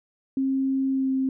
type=tone with pitch glide; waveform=sine; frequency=267.6 to 264.5 Hz; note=C4 to C4; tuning=+39 to +19 cents; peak=-21 dBFS; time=0.37-1.29 s; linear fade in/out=2 ms; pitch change=-20 cents; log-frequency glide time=0.91-1.11 s; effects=none